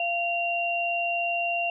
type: tone pair together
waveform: sine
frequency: 690.8 / 2763 Hz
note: F5 / F7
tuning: -19 / -19 cents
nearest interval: 2 octaves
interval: 2400 cents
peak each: -27 dBFS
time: 0-1.7 s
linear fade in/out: 2 ms
effects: none